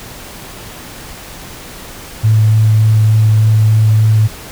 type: tone with vibrato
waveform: sine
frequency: 108.9 Hz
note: A2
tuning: 17 cents flat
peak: -6 dBFS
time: 2.23-4.28 s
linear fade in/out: 20 ms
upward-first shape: sine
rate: 3.4 Hz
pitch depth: 9 cents each way
effects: pink hiss -31 dBFS RMS until 4.51 s